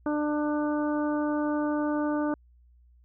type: harmonic tone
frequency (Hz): 298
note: D4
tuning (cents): +25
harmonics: 1 / 2 / 3 / 4 / 5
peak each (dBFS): -26 / -32 / -36 / -38 / -40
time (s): 0.06-2.34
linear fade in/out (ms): 2
effects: added 60 Hz sine -55 dBFS peak until 3.04 s